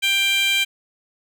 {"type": "tone with high-pass filter", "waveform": "15% pulse", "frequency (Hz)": 789, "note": "G5", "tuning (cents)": 11, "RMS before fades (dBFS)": -19, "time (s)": [0.02, 0.65], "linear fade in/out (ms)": 20, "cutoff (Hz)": 2700, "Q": 3.3, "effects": []}